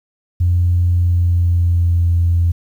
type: tone with pitch glide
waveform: sine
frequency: 87.9 to 85.64 Hz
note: F2 to F2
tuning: +12 to -33 cents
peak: -10 dBFS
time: 0.4-2.52 s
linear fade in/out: 10 ms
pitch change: -45 cents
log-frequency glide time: 0.9-2.1 s
effects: tanh soft clip ceiling -6 dBFS + 8-bit

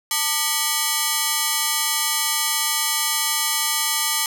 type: ring-modulated tone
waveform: 5% pulse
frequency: 1046.5 Hz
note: C6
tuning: in tune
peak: -4 dBFS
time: 0.11-4.26 s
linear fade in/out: 2 ms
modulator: 154 Hz
effects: none

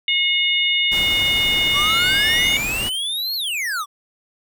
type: harmonic tone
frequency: 722 Hz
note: F#5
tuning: 43 cents flat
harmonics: 3 / 4 / 5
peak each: -20 / -19 / -22 dBFS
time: 0.08-2.57 s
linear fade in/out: 2 ms
type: noise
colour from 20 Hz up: pink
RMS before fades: -29 dBFS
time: 0.91-2.9 s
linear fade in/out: 20 ms
type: exponential two-way sweep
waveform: square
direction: up then down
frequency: 1114 to 4400 to 1114 Hz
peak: -22 dBFS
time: 1.73-3.86 s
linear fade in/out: 50 ms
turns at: 3.35 s
effects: none

